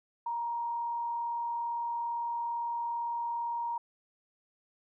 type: tone with frequency modulation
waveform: sine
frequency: 940 Hz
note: A#5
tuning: 14 cents sharp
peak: -31 dBFS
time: 0.26-3.78 s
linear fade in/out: 5 ms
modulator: 37.7 Hz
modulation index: 0.29
effects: none